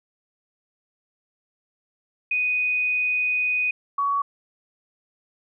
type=tone pair in turn; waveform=sine; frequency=2489 / 1125.5 Hz; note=D#7 / C#6; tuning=0 / +26 cents; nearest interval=octave + major second; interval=1374 cents; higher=first; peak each=-20 dBFS; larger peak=neither; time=2.31-3.71 / 3.98-4.22 s; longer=first; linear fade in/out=5 ms; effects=none